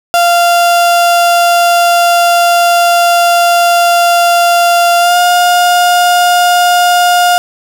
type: tone with pitch glide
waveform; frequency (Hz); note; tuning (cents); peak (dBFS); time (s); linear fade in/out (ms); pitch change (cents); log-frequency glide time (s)
35% pulse; 693 to 709.6; F5 to F5; -14 to +27; -4; 0.14-7.38; 0; +41; 4.99-5.18
effects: none